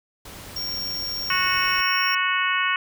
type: noise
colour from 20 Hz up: pink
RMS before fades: -40 dBFS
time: 0.25-1.81 s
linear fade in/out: 5 ms
type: tone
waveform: square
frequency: 5540 Hz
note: F8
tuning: 15 cents flat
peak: -27 dBFS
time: 0.56-2.15 s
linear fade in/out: 5 ms
type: harmonic tone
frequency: 368.3 Hz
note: F#4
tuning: 8 cents flat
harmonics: 3 / 4 / 5 / 6 / 7 / 8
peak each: -25 / -26 / -27 / -28 / -28 / -29 dBFS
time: 1.3-2.76 s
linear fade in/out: 2 ms
effects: none